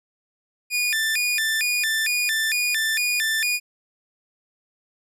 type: tone with vibrato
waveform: sawtooth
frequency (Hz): 2083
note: C7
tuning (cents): -8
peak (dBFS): -17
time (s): 0.7-3.6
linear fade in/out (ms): 50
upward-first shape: square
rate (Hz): 2.2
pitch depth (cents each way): 280
effects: resampled to 32000 Hz